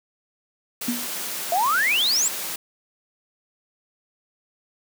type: high-pass noise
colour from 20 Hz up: white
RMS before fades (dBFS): -30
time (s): 0.81-2.56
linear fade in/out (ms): 5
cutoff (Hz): 160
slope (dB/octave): 24
type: tone with exponential decay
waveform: sine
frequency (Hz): 241.5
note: B3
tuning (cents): -39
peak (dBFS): -19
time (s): 0.88-1.13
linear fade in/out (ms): 5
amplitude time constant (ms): 54
type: exponential sweep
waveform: sine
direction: up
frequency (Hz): 659.3 to 7850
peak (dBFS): -18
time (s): 1.52-2.28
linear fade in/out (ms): 2
effects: none